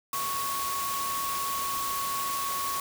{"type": "tone in noise", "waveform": "sine", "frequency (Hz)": 1108.7, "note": "C#6", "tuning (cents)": 0, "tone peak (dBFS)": -30, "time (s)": [0.13, 2.8], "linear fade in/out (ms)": 2, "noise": "white", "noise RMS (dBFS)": -34, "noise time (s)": [0.13, 2.8], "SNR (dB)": 1, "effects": []}